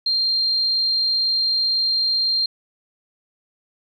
sine tone, 4186 Hz, C8, in tune, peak -17 dBFS, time 0.06-2.46 s, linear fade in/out 5 ms, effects 9-bit

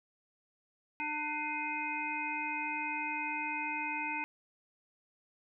harmonic tone with a mistuned harmonic, 300.5 Hz, D4, 40 cents sharp, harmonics 1 / 3 / 5 / 7 / 8, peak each -44 / -38 / -46 / -41 / -37 dBFS, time 1-4.24 s, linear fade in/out 0 ms, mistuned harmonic 8, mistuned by +72 cents, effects none

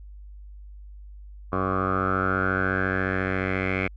10% pulse tone with low-pass filter sweep, 94.3 Hz, F#2, 33 cents sharp, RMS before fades -25 dBFS, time 1.52-3.88 s, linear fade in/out 10 ms, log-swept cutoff 1100 to 2200 Hz, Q 7.3, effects added 50 Hz sine -40 dBFS peak until 3.96 s

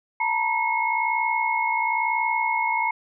sine tone cluster, 896 / 957 / 2171 Hz, A5 / A#5 / C#7, +31 / +45 / -37 cents, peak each -25 dBFS, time 0.2-2.91 s, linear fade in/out 5 ms, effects none

